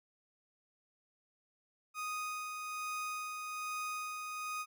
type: tone with tremolo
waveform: 30% pulse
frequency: 1244.5 Hz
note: D#6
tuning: in tune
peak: -34 dBFS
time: 1.94-4.66 s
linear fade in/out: 50 ms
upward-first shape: sine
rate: 1.2 Hz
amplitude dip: 35%
effects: none